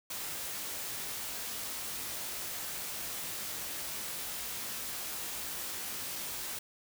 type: noise with comb filter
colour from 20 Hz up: white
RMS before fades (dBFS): -39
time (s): 0.1-6.59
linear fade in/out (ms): 5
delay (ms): 19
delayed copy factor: +0.5
effects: none